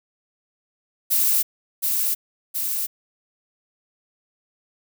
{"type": "noise with echo", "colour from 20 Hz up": "violet", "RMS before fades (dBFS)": -19, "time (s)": [1.1, 1.43], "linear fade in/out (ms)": 20, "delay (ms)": 720, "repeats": 2, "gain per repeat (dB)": -3, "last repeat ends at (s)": 2.87, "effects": []}